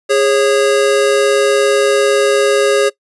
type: tone pair together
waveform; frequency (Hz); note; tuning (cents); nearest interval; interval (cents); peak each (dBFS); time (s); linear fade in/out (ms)
square; 410.5 / 548; G#4 / C#5; -20 / -20; perfect fourth; 500; -13; 0.09-2.9; 20
effects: noise-tail reverb RT60 0.1 s tail -21 dB re dry + resampled to 24000 Hz